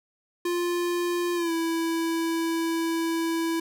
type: tone with pitch glide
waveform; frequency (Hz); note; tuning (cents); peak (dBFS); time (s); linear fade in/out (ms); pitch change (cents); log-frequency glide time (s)
square; 349.6 to 330; F4 to E4; +2 to +2; -25; 0.45-3.6; 5; -100; 1.35-1.52
effects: none